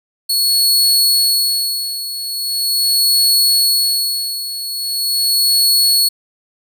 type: tone with tremolo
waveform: sawtooth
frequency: 4371 Hz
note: C#8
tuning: 25 cents flat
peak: -7 dBFS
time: 0.29-6.09 s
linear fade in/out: 10 ms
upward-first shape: sine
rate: 0.41 Hz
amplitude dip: 75%
effects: none